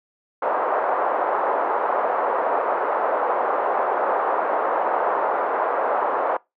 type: band-pass noise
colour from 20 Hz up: pink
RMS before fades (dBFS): -22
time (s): 0.42-6.37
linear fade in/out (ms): 5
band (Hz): 500 to 1200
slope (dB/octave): 24
effects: noise-tail reverb RT60 0.2 s tail -23 dB re dry